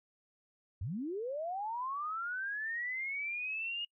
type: linear sweep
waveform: sine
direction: up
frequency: 75.1 to 2874 Hz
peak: -35 dBFS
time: 0.81-3.85 s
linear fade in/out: 5 ms
effects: noise-tail reverb RT60 0.1 s tail -26 dB re dry